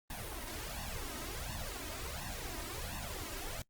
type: noise with flanger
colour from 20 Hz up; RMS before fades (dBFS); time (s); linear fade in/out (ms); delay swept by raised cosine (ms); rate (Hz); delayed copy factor
pink; -42; 0.1-3.62; 2; 1.1 to 3.2; 1.4; +0.85
effects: noise-tail reverb RT60 0.1 s tail -24 dB re dry + Opus 32 kbps